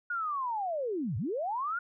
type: linear two-way sweep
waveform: sine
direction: down then up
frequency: 1456 to 90.4 to 1456 Hz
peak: -30 dBFS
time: 0.1-1.79 s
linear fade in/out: 5 ms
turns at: 1.17 s
effects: none